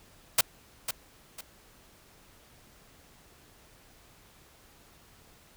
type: noise with echo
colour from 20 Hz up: white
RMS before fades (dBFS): -21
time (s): 0.38-0.41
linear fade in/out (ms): 5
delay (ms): 500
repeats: 2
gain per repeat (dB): -10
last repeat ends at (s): 1.41
effects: pink hiss -58 dBFS RMS until 5.56 s